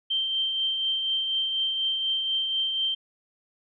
sine tone with tremolo, 3136 Hz, G7, in tune, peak -22 dBFS, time 0.1-2.95 s, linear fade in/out 10 ms, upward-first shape triangle, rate 4.1 Hz, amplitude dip 40%, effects none

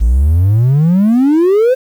triangle exponential sweep, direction up, 52.8 to 530 Hz, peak -4 dBFS, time 0-1.75 s, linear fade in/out 20 ms, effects tanh soft clip ceiling -1 dBFS + 7-bit

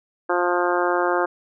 harmonic tone, 176.7 Hz, F3, 21 cents sharp, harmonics 2 / 3 / 4 / 5 / 6 / 7 / 8 / 9, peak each -23 / -25 / -26 / -27 / -28 / -28 / -29 / -30 dBFS, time 0.29-1.26 s, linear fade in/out 10 ms, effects none

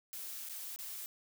blue noise with dropouts, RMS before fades -44 dBFS, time 0.13-1.06 s, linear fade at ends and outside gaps 0 ms, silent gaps 0.488-0.496 / 0.761-0.789 s, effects none

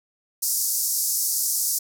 white band-pass noise, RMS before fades -24 dBFS, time 0.42-1.79 s, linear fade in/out 10 ms, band 5000 to 15000 Hz, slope 48 dB/octave, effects none

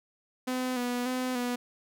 sawtooth tone with vibrato, 249.6 Hz, B3, 19 cents sharp, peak -25 dBFS, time 0.47-1.56 s, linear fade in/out 10 ms, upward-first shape square, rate 1.7 Hz, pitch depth 33 cents each way, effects none

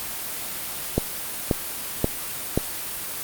click train, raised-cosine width 2 ms, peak -5 dBFS, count 4, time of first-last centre 0.98-2.576 s, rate 1.88 Hz, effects white hiss -31 dBFS RMS until 3.23 s + Opus 32 kbps

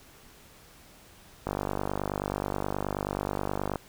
click train, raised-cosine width 1 ms, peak -15 dBFS, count 114, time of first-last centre 1.47-3.757 s, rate 49.4 Hz, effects pink hiss -54 dBFS RMS until 3.88 s

